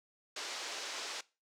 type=band-pass noise; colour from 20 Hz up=white; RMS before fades=-42 dBFS; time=0.36-1.21 s; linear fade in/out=5 ms; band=340 to 6200 Hz; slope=24 dB/octave; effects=noise-tail reverb RT60 0.3 s tail -21 dB re dry